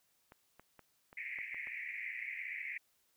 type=clicks; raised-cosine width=0.5 ms; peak=-39 dBFS; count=7; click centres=0.321 / 0.596 / 0.793 / 1.129 / 1.387 / 1.545 / 1.672 s
type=band-pass noise; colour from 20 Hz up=pink; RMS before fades=-43 dBFS; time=1.17-2.78 s; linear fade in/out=5 ms; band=1900 to 2400 Hz; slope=96 dB/octave
effects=white hiss -75 dBFS RMS until 3.16 s